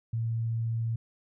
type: tone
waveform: sine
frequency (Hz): 114.3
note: A#2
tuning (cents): -34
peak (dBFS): -27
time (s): 0.13-0.96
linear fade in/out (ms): 5
effects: none